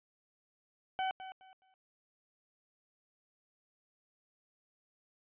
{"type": "tone with echo", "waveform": "40% pulse", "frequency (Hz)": 757, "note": "F#5", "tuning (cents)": 39, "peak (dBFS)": -31, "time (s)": [0.99, 1.11], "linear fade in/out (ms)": 0, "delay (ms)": 210, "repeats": 3, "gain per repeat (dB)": -12, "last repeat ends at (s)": 1.74, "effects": ["resampled to 8000 Hz"]}